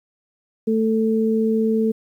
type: tone pair together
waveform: sine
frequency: 221.2 / 442.5 Hz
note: A3 / A4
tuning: +9 / +10 cents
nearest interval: octave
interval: 1201 cents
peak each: -18 / -20 dBFS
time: 0.67-1.92 s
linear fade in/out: 10 ms
effects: 9-bit